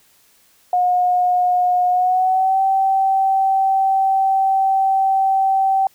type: tone with pitch glide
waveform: sine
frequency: 721 to 772.7 Hz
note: F#5 to G5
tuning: -45 to -25 cents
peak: -13 dBFS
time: 0.73-5.87 s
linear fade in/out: 2 ms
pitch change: +120 cents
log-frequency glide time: 1.89-2.61 s
effects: white hiss -55 dBFS RMS until 5.94 s